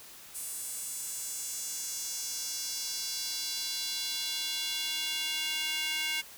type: tone with high-pass filter sweep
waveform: square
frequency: 311.3 Hz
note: D#4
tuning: 1 cent sharp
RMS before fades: -35 dBFS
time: 0.34-6.22 s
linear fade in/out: 20 ms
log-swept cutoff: 9200 to 2400 Hz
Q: 2.2
effects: white hiss -50 dBFS RMS until 6.37 s